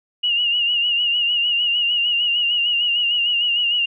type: tone with vibrato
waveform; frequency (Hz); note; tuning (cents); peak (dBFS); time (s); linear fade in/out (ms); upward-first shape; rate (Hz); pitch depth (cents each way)
sine; 2857; F7; +39; -16; 0.23-3.86; 10; sine; 6.6; 53
effects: none